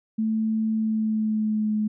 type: tone with pitch glide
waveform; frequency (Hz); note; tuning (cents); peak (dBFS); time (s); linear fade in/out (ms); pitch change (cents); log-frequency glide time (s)
sine; 220 to 213.4; A3 to G#3; 0 to +47; -21; 0.18-1.88; 10; -53; 0.75-1.75
effects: none